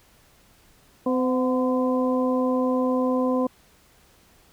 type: harmonic tone with a mistuned harmonic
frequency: 255.5 Hz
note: C4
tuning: 41 cents flat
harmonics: 1 / 2 / 3 / 4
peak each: -22 / -24 / -35 / -30 dBFS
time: 1.06-3.47 s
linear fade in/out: 5 ms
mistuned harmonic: 3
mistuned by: -63 cents
effects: pink hiss -57 dBFS RMS until 4.52 s